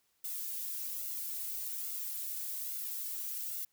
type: noise with flanger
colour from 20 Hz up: violet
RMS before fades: -39 dBFS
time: 0.24-3.65 s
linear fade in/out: 5 ms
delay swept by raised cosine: 1.4 to 2.8 ms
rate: 1.2 Hz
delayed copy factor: +1
effects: white hiss -75 dBFS RMS until 3.72 s